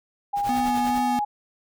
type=tone with pitch glide; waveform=sine; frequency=811 to 831.9 Hz; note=G#5 to G#5; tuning=-41 to +3 cents; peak=-22 dBFS; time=0.33-1.25 s; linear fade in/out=10 ms; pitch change=+44 cents; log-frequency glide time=0.61-0.67 s
type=noise with tremolo; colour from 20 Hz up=pink; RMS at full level=-35 dBFS; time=0.35-1.02 s; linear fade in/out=50 ms; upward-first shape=triangle; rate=10 Hz; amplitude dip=95%
type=tone with vibrato; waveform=square; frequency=246.9 Hz; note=B3; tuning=in tune; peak=-25 dBFS; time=0.49-1.19 s; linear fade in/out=0 ms; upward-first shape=sine; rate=2.4 Hz; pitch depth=15 cents each way
effects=none